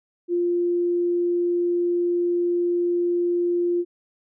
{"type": "tone", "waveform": "sine", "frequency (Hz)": 349.2, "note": "F4", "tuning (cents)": 0, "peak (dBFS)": -19, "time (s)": [0.28, 3.85], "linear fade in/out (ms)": 50, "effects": []}